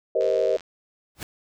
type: chord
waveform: sine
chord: C minor seventh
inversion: second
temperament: just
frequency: 392.4 / 470.9 / 523.3 / 627.9 Hz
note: G4 / Bb4 / C5 / Eb5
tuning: +2 / +18 / 0 / +16 cents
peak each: -27 / -24 / -24 / -24 dBFS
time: 0.15-0.57 s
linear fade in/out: 5 ms
type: click train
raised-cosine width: 0.2 ms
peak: -24 dBFS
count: 36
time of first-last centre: 0.21-0.607 s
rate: 88.1 Hz
type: noise with exponential growth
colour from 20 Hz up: pink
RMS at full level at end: -29 dBFS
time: 1.15-1.23 s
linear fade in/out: 1 ms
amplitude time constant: 16 ms
effects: none